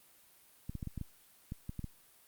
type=clicks; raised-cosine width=5 ms; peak=-27 dBFS; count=10; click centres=0.695 / 0.753 / 0.828 / 0.873 / 0.977 / 1.013 / 1.521 / 1.694 / 1.793 / 1.843 s; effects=white hiss -63 dBFS RMS until 2.27 s + Opus 32 kbps